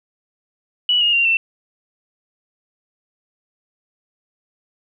sine tone with pitch steps, 2944 / 2855 / 2769 / 2686 Hz, F#7 / F7 / F7 / E7, -9 / +37 / -15 / +32 cents, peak -13 dBFS, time 0.89-1.37 s, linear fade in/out 2 ms, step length 120 ms, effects none

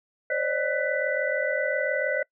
sine tone cluster, 525 / 572 / 611 / 1497 / 1983 Hz, C5 / D5 / D#5 / F#6 / B6, +6 / -46 / -32 / +20 / +7 cents, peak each -30 dBFS, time 0.3-2.23 s, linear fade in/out 5 ms, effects noise-tail reverb RT60 0.1 s tail -25 dB re dry

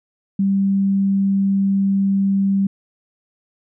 sine tone, 196 Hz, G3, in tune, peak -14 dBFS, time 0.39-2.67 s, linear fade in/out 5 ms, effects none

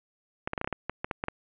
clicks, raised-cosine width 0.5 ms, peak -15 dBFS, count 12, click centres 0.475 / 0.534 / 0.578 / 0.614 / 0.645 / 0.675 / 0.727 / 0.896 / 1.045 / 1.112 / 1.239 / 1.284 s, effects resampled to 8000 Hz + 7-bit

